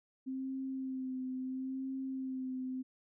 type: tone with vibrato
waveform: sine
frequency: 261.6 Hz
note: C4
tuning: in tune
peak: -36 dBFS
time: 0.26-2.83 s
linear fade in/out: 20 ms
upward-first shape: sine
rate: 0.74 Hz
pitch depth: 27 cents each way
effects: none